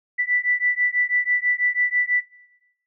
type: beating tone pair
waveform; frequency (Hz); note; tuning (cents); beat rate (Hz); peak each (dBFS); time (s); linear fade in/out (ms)
sine; 1971 / 1977.1; B6 / B6; -4 / +1; 6.1; -22; 0.18-2.21; 20
effects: noise-tail reverb RT60 1.0 s tail -19 dB re dry